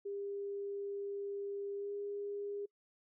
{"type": "tone with pitch glide", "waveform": "sine", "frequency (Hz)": [401.2, 406.1], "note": ["G4", "G#4"], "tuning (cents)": [40, -39], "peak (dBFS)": -38, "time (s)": [0.05, 2.66], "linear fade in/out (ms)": 10, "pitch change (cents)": 21, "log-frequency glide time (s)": [1.76, 1.92], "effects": ["noise-tail reverb RT60 0.1 s tail -26 dB re dry"]}